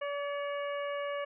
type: harmonic tone with a mistuned harmonic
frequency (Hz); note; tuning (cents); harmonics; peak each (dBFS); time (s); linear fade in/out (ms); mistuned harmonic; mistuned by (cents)
572; D5; -46; 1 / 2 / 3 / 4 / 5; -34 / -40 / -44 / -46 / -48; 0.01-1.25; 10; 4; -31
effects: none